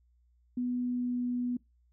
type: tone with pitch glide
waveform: sine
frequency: 246.9 to 245.5 Hz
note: B3 to B3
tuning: 0 to -10 cents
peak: -29 dBFS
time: 0.57-1.57 s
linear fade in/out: 5 ms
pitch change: -10 cents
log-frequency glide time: 0.82-1.27 s
effects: noise-tail reverb RT60 0.2 s tail -23 dB re dry + added 60 Hz sine -64 dBFS peak until 1.92 s